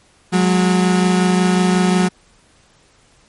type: tone pair together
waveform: 35% pulse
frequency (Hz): 182.18 / 207.7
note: F#3 / G#3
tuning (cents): -27 / 0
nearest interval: major second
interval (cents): 227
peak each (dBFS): -11 / -18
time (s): 0.32-2.09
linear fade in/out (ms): 20
effects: pink hiss -53 dBFS RMS until 3.28 s + MP3 48 kbps